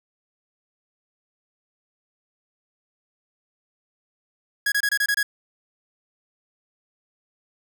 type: tone bursts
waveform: 45% pulse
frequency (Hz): 1661.2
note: G#6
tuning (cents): 0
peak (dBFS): -19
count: 7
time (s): 4.66-5.23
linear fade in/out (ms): 5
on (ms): 60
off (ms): 25
effects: none